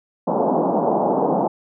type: band-pass noise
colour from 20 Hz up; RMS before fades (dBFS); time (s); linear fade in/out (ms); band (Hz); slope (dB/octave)
white; -19; 0.27-1.48; 10; 160 to 910; 48
effects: none